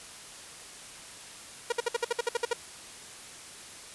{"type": "tone bursts", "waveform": "sawtooth", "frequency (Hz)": 474.4, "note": "A#4", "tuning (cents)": 30, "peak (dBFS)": -21, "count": 11, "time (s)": [1.7, 2.533], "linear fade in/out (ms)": 5, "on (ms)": 23, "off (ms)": 58, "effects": ["white hiss -46 dBFS RMS until 3.94 s", "resampled to 24000 Hz"]}